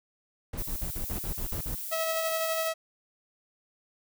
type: noise bursts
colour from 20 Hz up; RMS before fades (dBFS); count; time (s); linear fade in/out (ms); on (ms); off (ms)
brown; -34; 9; 0.53-1.752; 5; 94; 47
type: noise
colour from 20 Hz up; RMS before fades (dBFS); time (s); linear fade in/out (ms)
violet; -37; 0.57-2.69; 20
type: tone with tremolo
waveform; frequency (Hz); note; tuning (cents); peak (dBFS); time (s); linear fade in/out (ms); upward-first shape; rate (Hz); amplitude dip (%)
sawtooth; 647; E5; -32; -23; 1.91-2.74; 20; sine; 12; 30
effects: none